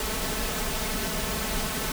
pink noise with comb filter, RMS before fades -29 dBFS, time 0-1.92 s, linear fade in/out 2 ms, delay 4.6 ms, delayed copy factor +0.75, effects none

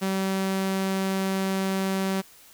sawtooth tone, 191.9 Hz, G3, 37 cents flat, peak -20 dBFS, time 0.01-2.22 s, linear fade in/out 20 ms, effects white hiss -52 dBFS RMS until 2.53 s

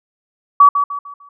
sine tone with echo, 1140 Hz, C#6, 48 cents sharp, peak -3 dBFS, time 0.6-0.69 s, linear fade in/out 5 ms, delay 150 ms, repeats 4, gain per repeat -9 dB, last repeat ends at 1.29 s, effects none

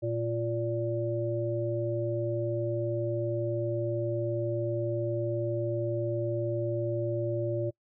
harmonic tone, 116.2 Hz, A#2, 5 cents flat, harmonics 1 / 3 / 5, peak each -32 / -32 / -32 dBFS, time 0.02-7.71 s, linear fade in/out 20 ms, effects noise-tail reverb RT60 0.1 s tail -24 dB re dry

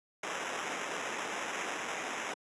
violet noise with sample-and-hold, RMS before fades -37 dBFS, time 0.23-2.34 s, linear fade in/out 5 ms, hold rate 4410 Hz, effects high-pass 300 Hz 12 dB/octave + resampled to 22050 Hz

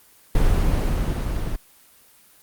brown noise with level ramp, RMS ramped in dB -17 to -25 dBFS, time 0.35-1.56 s, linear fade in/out 2 ms, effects white hiss -53 dBFS RMS until 2.42 s + Opus 24 kbps

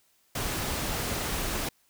pink noise, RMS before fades -31 dBFS, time 0.35-1.69 s, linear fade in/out 5 ms, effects white hiss -67 dBFS RMS until 1.89 s

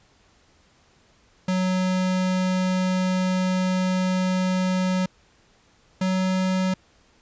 square tone pair in turn, 185 / 186.61 Hz, F#3 / F#3, 0 / +15 cents, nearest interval unison, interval 15 cents, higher second, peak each -21 dBFS, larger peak neither, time 1.48-5.06 / 6.01-6.74 s, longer first, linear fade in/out 5 ms, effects pink hiss -59 dBFS RMS until 7.21 s + resampled to 16000 Hz

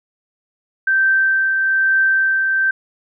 sine tone with tremolo, 1559 Hz, G6, 10 cents flat, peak -11 dBFS, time 0.87-2.71 s, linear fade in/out 5 ms, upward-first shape triangle, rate 1.1 Hz, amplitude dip 35%, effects none

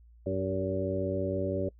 harmonic tone with a mistuned harmonic, 95.2 Hz, F#2, 50 cents sharp, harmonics 1 / 2 / 3 / 4 / 5 / 6, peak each -35 / -37 / -36 / -34 / -38 / -33 dBFS, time 0.26-1.69 s, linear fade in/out 5 ms, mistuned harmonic 5, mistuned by -35 cents, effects noise-tail reverb RT60 0.1 s tail -24 dB re dry + added 58 Hz sine -53 dBFS peak until 1.79 s

